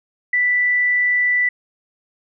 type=tone; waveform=sine; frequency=1975.5 Hz; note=B6; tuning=in tune; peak=-14 dBFS; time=0.33-1.49 s; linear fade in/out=5 ms; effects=none